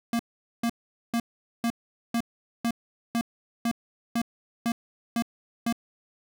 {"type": "tone bursts", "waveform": "square", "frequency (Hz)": 233.2, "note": "A#3", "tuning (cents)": 1, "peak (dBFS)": -24, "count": 12, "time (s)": [0.13, 5.726], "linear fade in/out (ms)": 2, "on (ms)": 63, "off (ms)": 440, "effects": []}